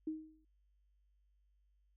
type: tone with exponential decay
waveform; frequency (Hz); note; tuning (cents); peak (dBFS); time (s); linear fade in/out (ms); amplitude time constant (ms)
sine; 313.5; D#4; +13; -34; 0.07-0.45; 5; 81
effects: added 50 Hz sine -70 dBFS peak until 1.96 s